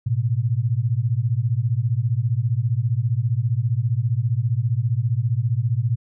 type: beating tone pair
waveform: sine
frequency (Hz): 110 / 125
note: A2 / B2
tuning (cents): 0 / +21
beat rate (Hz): 15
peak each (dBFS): -21 / -21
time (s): 0.06-5.96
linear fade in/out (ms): 10
effects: none